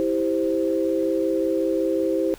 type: chord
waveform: sine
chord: C major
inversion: first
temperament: just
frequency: 327 / 392.4 / 523.3 Hz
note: E4 / G4 / C5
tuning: -14 / +2 / 0 cents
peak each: -23 / -25 / -24 dBFS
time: 0-2.34 s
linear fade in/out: 0 ms
effects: pink hiss -47 dBFS RMS until 2.38 s